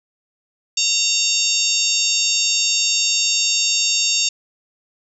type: harmonic tone with a mistuned harmonic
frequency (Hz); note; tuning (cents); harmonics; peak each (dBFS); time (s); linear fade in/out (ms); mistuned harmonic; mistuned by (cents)
920; A#5; -23; 3 / 4 / 5 / 6 / 7 / 8; -23 / -23 / -23 / -23 / -23 / -23; 0.77-4.29; 5; 7; +19
effects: none